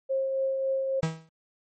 sine tone with tremolo, 535 Hz, C5, 38 cents sharp, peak -23 dBFS, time 0.09-1.01 s, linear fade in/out 20 ms, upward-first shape triangle, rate 3.6 Hz, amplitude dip 35%
45% pulse tone with exponential decay, 161.2 Hz, E3, 38 cents flat, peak -21 dBFS, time 1.03-1.29 s, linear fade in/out 0 ms, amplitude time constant 56 ms
effects MP3 32 kbps

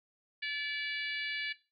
harmonic tone, 577 Hz, D5, 31 cents flat, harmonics 3 / 4 / 5 / 6 / 7 / 8, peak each -38 / -38 / -42 / -45 / -46 / -48 dBFS, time 0.42-1.53 s, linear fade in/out 10 ms, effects noise-tail reverb RT60 0.3 s tail -17 dB re dry

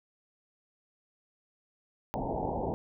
white low-pass noise, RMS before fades -33 dBFS, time 2.14-2.74 s, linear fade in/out 0 ms, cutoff 910 Hz, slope 96 dB/octave, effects none

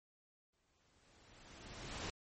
pink noise with exponential growth, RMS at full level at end -42 dBFS, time 0.53-2.1 s, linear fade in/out 2 ms, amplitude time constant 340 ms, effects MP3 32 kbps

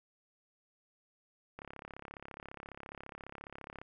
click train, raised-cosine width 0.5 ms, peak -30 dBFS, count 78, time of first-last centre 1.59-3.815 s, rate 34.6 Hz, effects none

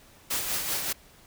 white noise with tremolo, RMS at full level -28 dBFS, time 0.3-0.93 s, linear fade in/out 10 ms, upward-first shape sine, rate 5.2 Hz, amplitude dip 45%, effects pink hiss -55 dBFS RMS until 1.26 s

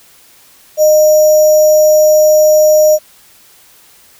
sine tone with sample-and-hold, 613 Hz, D#5, 26 cents flat, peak -4 dBFS, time 0.77-2.99 s, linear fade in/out 50 ms, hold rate 6300 Hz, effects white hiss -44 dBFS RMS until 4.19 s

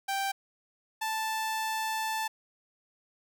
sawtooth tone pair in turn, 784 / 880 Hz, G5 / A5, 0 / 0 cents, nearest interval major second, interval 200 cents, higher second, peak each -25 / -26 dBFS, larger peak first, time 0.08-0.32 / 1.01-2.28 s, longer second, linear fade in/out 10 ms, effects none

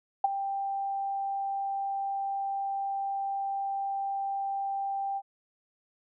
sine tone with ADSR envelope, 788 Hz, G5, 9 cents sharp, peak -17 dBFS, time 0.24-5.22 s, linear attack 5 ms, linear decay 20 ms, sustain -12 dB, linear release 51 ms, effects none

